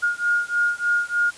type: beating tone pair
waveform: sine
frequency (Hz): 1423 / 1426.3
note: F6 / F6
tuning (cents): +32 / +36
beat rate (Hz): 3.3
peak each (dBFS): -22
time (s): 0.02-1.31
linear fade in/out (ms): 20
effects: white hiss -43 dBFS RMS until 1.37 s + resampled to 22050 Hz